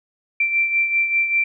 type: beating tone pair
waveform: sine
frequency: 2349 / 2354.1 Hz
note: D7 / D7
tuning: 0 / +4 cents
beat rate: 5.1 Hz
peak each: -17 / -25 dBFS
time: 0.4-1.44 s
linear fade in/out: 5 ms
effects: none